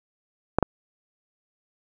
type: clicks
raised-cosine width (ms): 1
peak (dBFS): -4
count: 2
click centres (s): 0.586 / 0.627
effects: none